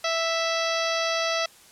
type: harmonic tone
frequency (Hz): 659.3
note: E5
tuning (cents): 0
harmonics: 1 / 2 / 3 / 4 / 5 / 6 / 7 / 8 / 9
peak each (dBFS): -27 / -30 / -32 / -33 / -34 / -35 / -35 / -36 / -37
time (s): 0.04-1.46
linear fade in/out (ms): 5
effects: white hiss -52 dBFS RMS until 1.71 s + low-pass 11000 Hz 12 dB/octave